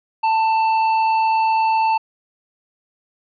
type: tone with tanh clipping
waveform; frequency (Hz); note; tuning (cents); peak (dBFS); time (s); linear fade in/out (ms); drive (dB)
sine; 888; A5; +16; -16; 0.23-1.98; 10; 9
effects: resampled to 11025 Hz